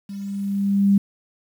sine tone with level ramp, 199 Hz, G3, 26 cents sharp, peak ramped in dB -30 to -11 dBFS, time 0.09-0.98 s, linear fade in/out 5 ms, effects 8-bit

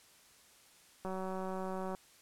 click train, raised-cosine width 1 ms, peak -27 dBFS, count 170, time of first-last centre 1.05-1.949 s, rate 188 Hz, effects white hiss -62 dBFS RMS until 2.21 s + low-pass 11000 Hz 12 dB/octave

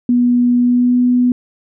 sine tone with pitch glide, 243.9 to 247.2 Hz, B3 to B3, -21 to +2 cents, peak -9 dBFS, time 0.09-1.32 s, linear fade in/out 2 ms, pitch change +23 cents, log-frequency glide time 0.58-0.99 s, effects none

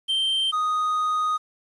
triangle tone pair in turn, 3136 / 1244.5 Hz, G7 / D#6, 0 / 0 cents, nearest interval octave + major third, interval 1600 cents, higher first, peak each -19 dBFS, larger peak neither, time 0.08-0.52 / 0.52-1.38 s, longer second, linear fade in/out 20 ms, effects resampled to 24000 Hz + 9-bit

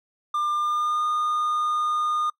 triangle tone with pitch glide, 1197 to 1221.4 Hz, D6 to D#6, +33 to -32 cents, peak -20 dBFS, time 0.34-2.3 s, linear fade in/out 5 ms, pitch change +35 cents, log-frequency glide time 0.55-1.04 s, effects noise-tail reverb RT60 0.1 s tail -22 dB re dry

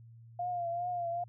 sine tone with vibrato, 698.5 Hz, F5, in tune, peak -32 dBFS, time 0.39-1.24 s, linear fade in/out 5 ms, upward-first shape triangle, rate 2.5 Hz, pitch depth 58 cents each way, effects added 115 Hz sine -51 dBFS peak until 1.28 s

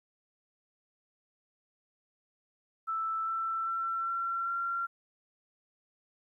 sine tone with pitch steps, 1321 / 1334 / 1347.2 / 1360.5 / 1373.9 Hz, E6 / E6 / E6 / F6 / F6, +3 / +20 / +37 / -46 / -29 cents, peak -30 dBFS, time 2.87-4.87 s, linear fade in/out 20 ms, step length 400 ms, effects 12-bit

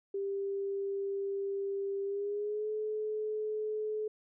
sine tone with pitch glide, 395.5 to 428.8 Hz, G4 to A4, +15 to -45 cents, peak -32 dBFS, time 0.14-4.08 s, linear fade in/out 5 ms, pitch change +140 cents, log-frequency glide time 2.04-2.69 s, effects none

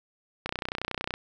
click train, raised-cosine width 0.3 ms, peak -14 dBFS, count 22, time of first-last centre 0.46-1.14 s, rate 30.9 Hz, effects none

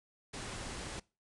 pink low-pass noise, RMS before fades -43 dBFS, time 0.33-1 s, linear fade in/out 10 ms, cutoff 10000 Hz, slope 96 dB/octave, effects noise-tail reverb RT60 0.3 s tail -23 dB re dry

